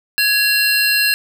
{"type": "tone cluster", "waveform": "square", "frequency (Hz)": [1670, 2736, 4165], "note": ["G#6", "F7", "C8"], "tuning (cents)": [9, -36, -9], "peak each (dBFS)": -18, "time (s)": [0.18, 1.14], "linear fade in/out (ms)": 0, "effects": []}